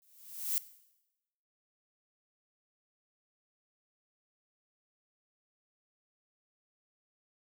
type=noise with exponential growth; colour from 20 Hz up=violet; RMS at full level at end=-29 dBFS; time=0.02-0.58 s; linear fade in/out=0 ms; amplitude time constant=120 ms; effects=noise-tail reverb RT60 0.9 s tail -17 dB re dry